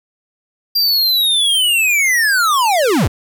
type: linear sweep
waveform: square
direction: down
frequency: 4784 to 56.4 Hz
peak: -12 dBFS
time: 0.75-3.08 s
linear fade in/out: 10 ms
effects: none